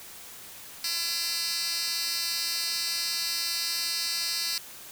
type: tone with high-pass filter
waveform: 10% pulse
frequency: 337.4 Hz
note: E4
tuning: 40 cents sharp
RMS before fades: -30 dBFS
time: 0.84-4.58 s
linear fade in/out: 2 ms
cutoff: 4000 Hz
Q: 2.3
effects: white hiss -45 dBFS RMS until 4.91 s